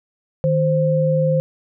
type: tone pair together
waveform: sine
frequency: 155.58 / 523.3 Hz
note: D#3 / C5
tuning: 0 / 0 cents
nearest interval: octave + major sixth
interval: 2100 cents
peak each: -17 dBFS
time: 0.44-1.4 s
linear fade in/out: 0 ms
effects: none